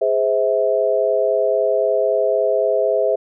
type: chord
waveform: sine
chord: Ab augmented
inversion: none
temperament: just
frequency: 415.3 / 519.1 / 648.9 Hz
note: Ab4 / C5 / E5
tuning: 0 / -14 / -27 cents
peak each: -20 / -19 / -18 dBFS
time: 0.01-3.16 s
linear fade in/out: 10 ms
effects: none